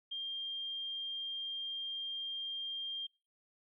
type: tone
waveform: sine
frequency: 3198 Hz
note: G7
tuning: 34 cents sharp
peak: -37 dBFS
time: 0.11-3.07 s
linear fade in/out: 10 ms
effects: noise-tail reverb RT60 0.4 s tail -25 dB re dry